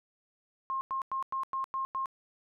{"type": "tone bursts", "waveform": "sine", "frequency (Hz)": 1067, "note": "C6", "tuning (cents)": 34, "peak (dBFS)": -30, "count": 7, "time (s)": [0.7, 2.058], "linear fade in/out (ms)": 0, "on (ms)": 110, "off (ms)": 98, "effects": []}